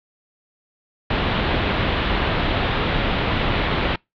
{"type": "low-pass noise", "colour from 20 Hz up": "pink", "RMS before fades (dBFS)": -21, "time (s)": [1.1, 3.96], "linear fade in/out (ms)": 5, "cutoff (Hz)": 3800, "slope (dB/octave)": 48, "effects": ["noise-tail reverb RT60 0.2 s tail -26 dB re dry"]}